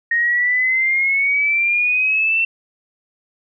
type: exponential sweep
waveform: sine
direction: up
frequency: 1858 to 2700 Hz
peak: -14 dBFS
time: 0.11-2.45 s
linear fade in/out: 5 ms
effects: none